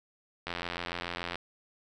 click train, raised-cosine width 0.3 ms, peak -18 dBFS, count 78, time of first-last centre 0.47-1.356 s, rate 86.9 Hz, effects none

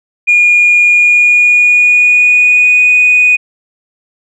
sine tone with pitch glide, 2432 to 2480 Hz, D#7 to D#7, -40 to -6 cents, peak -3 dBFS, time 0.27-3.37 s, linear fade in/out 20 ms, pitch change +34 cents, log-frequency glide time 0.92-2.95 s, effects tanh soft clip ceiling 0 dBFS

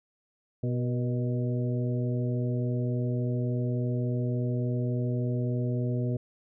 harmonic tone with a mistuned harmonic, 123.5 Hz, B2, in tune, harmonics 1 / 2 / 3 / 4 / 5, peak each -27 / -33 / -37 / -39 / -41 dBFS, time 0.63-6.17 s, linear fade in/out 5 ms, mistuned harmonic 4, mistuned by -46 cents, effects none

